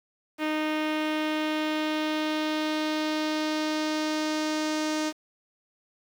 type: tone with low-pass filter sweep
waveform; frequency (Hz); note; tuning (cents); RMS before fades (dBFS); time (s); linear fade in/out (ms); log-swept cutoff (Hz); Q
sawtooth; 308.5; D#4; -15; -28; 0.38-5.13; 50; 2700 to 6200; 1.8
effects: 8-bit